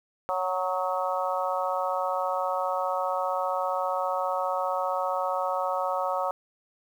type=harmonic tone with a mistuned harmonic; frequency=185 Hz; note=F#3; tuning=in tune; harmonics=3 / 4 / 5 / 6 / 7; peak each=-30 / -31 / -32 / -33 / -33 dBFS; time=0.29-6.31 s; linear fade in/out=0 ms; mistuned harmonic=7; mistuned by=-21 cents; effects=9-bit